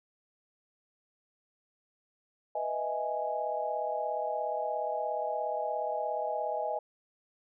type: chord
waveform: sine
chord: E major seventh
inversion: second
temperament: equal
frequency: 493.9 / 622.3 / 659.3 / 830.6 Hz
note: B4 / D#5 / E5 / G#5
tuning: 0 / 0 / 0 / 0 cents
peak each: -39 / -34 / -38 / -34 dBFS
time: 2.55-6.79 s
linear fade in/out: 5 ms
effects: none